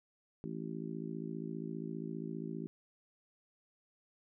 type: harmonic tone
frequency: 55 Hz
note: A1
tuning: in tune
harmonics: 3 / 4 / 5 / 6 / 7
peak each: -43 / -44 / -46 / -46 / -47 dBFS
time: 0.44-2.67 s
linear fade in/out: 0 ms
effects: none